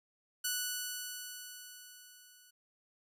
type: tone with level ramp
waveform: 5% pulse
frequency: 1480 Hz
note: F#6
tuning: in tune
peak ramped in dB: -20 to -48 dBFS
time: 0.44-2.51 s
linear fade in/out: 10 ms
effects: resampled to 32000 Hz